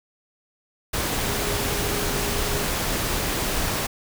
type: tone in noise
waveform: sine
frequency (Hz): 409.8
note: G#4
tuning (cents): -23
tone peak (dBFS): -32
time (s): 1.28-2.64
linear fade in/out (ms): 10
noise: pink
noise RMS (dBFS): -25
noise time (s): 0.93-3.87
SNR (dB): -10
effects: none